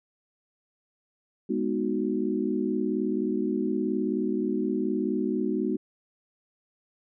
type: chord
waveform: sine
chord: G# minor seventh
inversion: none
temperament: equal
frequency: 207.7 / 246.9 / 311.1 / 370 Hz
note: G#3 / B3 / D#4 / F#4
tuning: 0 / 0 / 0 / 0 cents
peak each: -30 dBFS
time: 1.49-5.77 s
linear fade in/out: 10 ms
effects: none